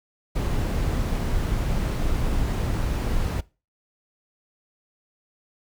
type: noise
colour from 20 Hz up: brown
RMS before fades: -24 dBFS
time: 0.35-3.41 s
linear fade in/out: 10 ms
effects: noise-tail reverb RT60 0.3 s tail -21 dB re dry